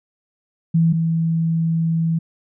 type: tone pair in turn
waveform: sine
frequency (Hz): 164.81 / 163.99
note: E3 / E3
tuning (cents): 0 / -9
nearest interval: unison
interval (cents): 9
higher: first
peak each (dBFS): -12 / -16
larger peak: first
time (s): 0.74-0.93 / 0.93-2.19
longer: second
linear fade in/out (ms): 10
effects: none